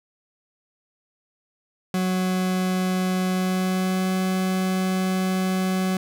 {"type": "tone with pitch glide", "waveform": "40% pulse", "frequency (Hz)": [185, 186.93], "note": ["F#3", "F#3"], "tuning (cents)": [0, 18], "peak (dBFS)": -20, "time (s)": [1.94, 5.97], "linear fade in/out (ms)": 2, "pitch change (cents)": 18, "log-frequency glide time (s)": [3.31, 4.13], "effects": []}